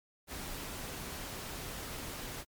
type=noise; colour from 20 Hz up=pink; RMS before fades=-42 dBFS; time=0.27-2.45 s; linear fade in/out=50 ms; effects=MP3 96 kbps